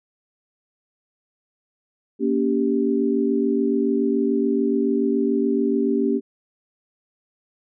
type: chord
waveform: sine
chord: G diminished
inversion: first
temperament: just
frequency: 235.2 / 282.2 / 392 Hz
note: Bb3 / Db4 / G4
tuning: +16 / +31 / 0 cents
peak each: -22 dBFS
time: 2.19-6.21 s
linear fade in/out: 50 ms
effects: none